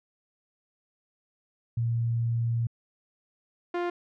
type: tone pair in turn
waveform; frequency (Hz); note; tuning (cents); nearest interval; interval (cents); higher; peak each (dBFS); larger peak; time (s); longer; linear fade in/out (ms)
sine / sawtooth; 116.54 / 350.2; A#2 / F4; 0 / +5; octave + perfect fifth; 1905; second; -24 / -23; second; 1.77-2.67 / 3.74-3.9; first; 5
effects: low-pass 2000 Hz 12 dB/octave